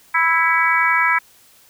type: harmonic tone with a mistuned harmonic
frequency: 329.6 Hz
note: E4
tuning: in tune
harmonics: 3 / 4 / 5 / 6 / 7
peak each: -20 / -20 / -20 / -20 / -20 dBFS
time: 0.14-1.19 s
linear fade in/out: 10 ms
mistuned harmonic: 7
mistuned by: -28 cents
effects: white hiss -51 dBFS RMS until 1.69 s